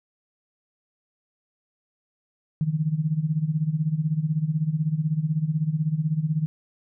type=tone with tremolo; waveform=sine; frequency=155.56 Hz; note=D#3; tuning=in tune; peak=-18 dBFS; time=2.61-6.46 s; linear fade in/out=0 ms; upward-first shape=sine; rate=16 Hz; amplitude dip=80%; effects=none